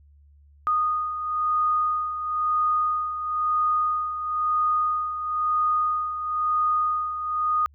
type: beating tone pair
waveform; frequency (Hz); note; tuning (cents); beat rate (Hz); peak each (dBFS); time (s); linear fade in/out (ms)
sine; 1234 / 1235; D#6 / D#6; -15 / -13; 1; -29 / -22; 0.67-7.66; 0
effects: added 72 Hz sine -51 dBFS peak until 7.74 s